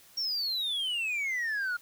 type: exponential sweep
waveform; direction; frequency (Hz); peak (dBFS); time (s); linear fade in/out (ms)
sine; down; 5610 to 1400; -26; 0.17-1.77; 10
effects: tanh soft clip ceiling -28 dBFS + white hiss -57 dBFS RMS until 1.81 s